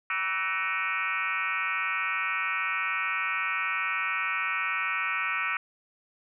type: tone with frequency modulation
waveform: sine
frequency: 1864.7 Hz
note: A#6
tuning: in tune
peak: -26 dBFS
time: 0.1-5.57 s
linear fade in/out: 2 ms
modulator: 181 Hz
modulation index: 3.9
effects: none